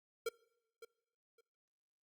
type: tone with echo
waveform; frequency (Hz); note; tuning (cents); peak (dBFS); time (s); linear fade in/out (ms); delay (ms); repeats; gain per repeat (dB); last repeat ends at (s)
square; 458.9; A#4; -27; -35; 0.26-0.29; 5; 560; 2; -15; 1.41
effects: noise-tail reverb RT60 0.8 s tail -23 dB re dry + Opus 48 kbps